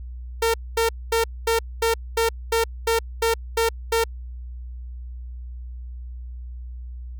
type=tone bursts; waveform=sawtooth; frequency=456.5 Hz; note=A#4; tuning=36 cents flat; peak=-14 dBFS; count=11; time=0.42-4.04 s; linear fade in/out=5 ms; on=120 ms; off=230 ms; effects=added 61 Hz sine -32 dBFS peak until 7.19 s